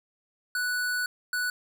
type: tone pair in turn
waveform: square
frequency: 1480 / 1480 Hz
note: F#6 / F#6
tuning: 0 / 0 cents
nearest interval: unison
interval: 0 cents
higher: neither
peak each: -27 dBFS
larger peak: neither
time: 0.55-1.06 / 1.33-1.5 s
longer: first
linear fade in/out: 2 ms
effects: none